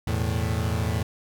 35% pulse chord, E suspended fourth, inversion none, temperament equal, 82.41 / 110 / 123.47 Hz, E2 / A2 / B2, 0 / 0 / 0 cents, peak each -25 / -25 / -31 dBFS, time 0.07-1.03 s, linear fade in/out 5 ms, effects none

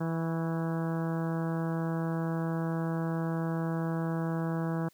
harmonic tone with a mistuned harmonic, 164.4 Hz, E3, 4 cents flat, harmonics 1 / 2 / 3 / 4 / 5 / 6 / 7 / 8 / 9 / 10, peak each -30 / -36 / -40 / -42 / -44 / -46 / -47 / -48 / -49 / -50 dBFS, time 0-4.89 s, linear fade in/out 10 ms, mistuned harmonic 7, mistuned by -42 cents, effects white hiss -65 dBFS RMS until 4.93 s

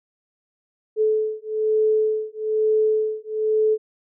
sine beating tone pair, 432.6 / 433.7 Hz, A4 / A4, -29 / -25 cents, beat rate 1.1 Hz, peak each -21 dBFS, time 0.96-3.78 s, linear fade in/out 50 ms, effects none

